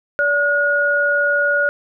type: tone pair together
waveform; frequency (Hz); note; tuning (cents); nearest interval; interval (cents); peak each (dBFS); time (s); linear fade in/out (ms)
sine; 576 / 1442.7; D5 / F#6; -34 / -44; octave + major third; 1590; -19 / -15; 0.19-1.69; 0
effects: none